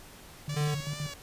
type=tone with tremolo; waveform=sine; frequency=148 Hz; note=D3; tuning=14 cents sharp; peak=-31 dBFS; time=0.48-1.1 s; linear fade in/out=0 ms; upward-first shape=square; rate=7.7 Hz; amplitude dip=80%
type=tone with vibrato; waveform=5% pulse; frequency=572 Hz; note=D5; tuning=46 cents flat; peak=-28 dBFS; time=0.49-1.14 s; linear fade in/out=5 ms; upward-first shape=triangle; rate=2.5 Hz; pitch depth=67 cents each way
type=tone; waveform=square; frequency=148.8 Hz; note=D3; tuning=23 cents sharp; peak=-28 dBFS; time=0.56-0.75 s; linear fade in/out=10 ms
effects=pink hiss -50 dBFS RMS until 1.22 s + resampled to 32000 Hz